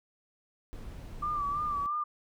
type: noise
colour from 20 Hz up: brown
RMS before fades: -43 dBFS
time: 0.73-1.86 s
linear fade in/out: 0 ms
type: tone with vibrato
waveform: sine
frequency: 1174.7 Hz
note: D6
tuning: in tune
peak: -29 dBFS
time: 1.22-2.04 s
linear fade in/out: 10 ms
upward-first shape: sine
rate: 3 Hz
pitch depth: 54 cents each way
effects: none